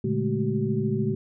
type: tone cluster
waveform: sine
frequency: 116.2 / 143.2 / 206.3 / 219.7 / 379.4 Hz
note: A#2 / D3 / G#3 / A3 / F#4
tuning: -5 / -43 / -11 / -2 / +43 cents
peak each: -29 dBFS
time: 0.04-1.15 s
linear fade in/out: 5 ms
effects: none